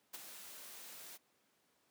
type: noise with ADSR envelope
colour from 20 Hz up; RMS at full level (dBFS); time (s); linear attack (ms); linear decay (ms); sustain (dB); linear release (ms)
white; -44; 0.13-1.18; 16; 20; -8; 26
effects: pink hiss -75 dBFS RMS until 1.9 s + high-pass 200 Hz 12 dB/octave